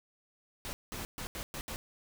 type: noise bursts at uneven times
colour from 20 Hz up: pink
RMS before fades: -40 dBFS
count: 6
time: 0.65-0.73 / 0.92-1.05 / 1.18-1.27 / 1.35-1.43 / 1.54-1.61 / 1.68-1.76 s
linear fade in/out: 0 ms
effects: none